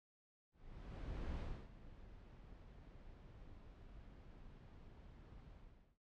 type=noise with ADSR envelope; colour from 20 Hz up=brown; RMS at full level=-43 dBFS; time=0.52-5.98 s; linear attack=860 ms; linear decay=300 ms; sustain=-15 dB; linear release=450 ms; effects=low-pass 4000 Hz 12 dB/octave